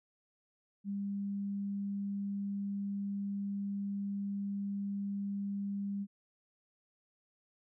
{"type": "tone", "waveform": "sine", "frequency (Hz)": 200, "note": "G3", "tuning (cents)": 35, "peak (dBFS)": -34, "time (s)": [0.84, 6.07], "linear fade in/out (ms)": 50, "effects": []}